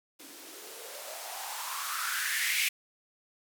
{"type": "noise with band-pass filter sweep", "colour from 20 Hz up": "violet", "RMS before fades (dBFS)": -35, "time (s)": [0.19, 2.69], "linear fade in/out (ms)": 10, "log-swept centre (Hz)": [270, 2400], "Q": 5.4, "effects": []}